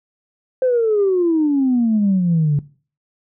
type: exponential sweep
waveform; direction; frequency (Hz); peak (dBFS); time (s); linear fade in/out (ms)
sine; down; 523.3 to 141; -12; 0.62-2.59; 2
effects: noise-tail reverb RT60 0.4 s tail -19 dB re dry + tanh soft clip ceiling -9 dBFS